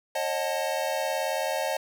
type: chord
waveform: square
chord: D# half-diminished seventh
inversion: third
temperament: equal with one note detuned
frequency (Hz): 543.6 / 622.3 / 740 / 880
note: C#5 / D#5 / F#5 / A5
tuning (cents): -34 / 0 / 0 / 0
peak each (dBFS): -32 / -31 / -35 / -34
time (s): 0.15-1.77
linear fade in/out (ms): 5
effects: none